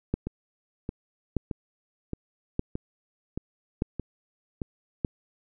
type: two click trains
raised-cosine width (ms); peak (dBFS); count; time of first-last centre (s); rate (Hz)
3; -12 / -18; 5 / 8; 0.14-5.048 / 0.27-4.618; 0.815 / 1.61
effects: none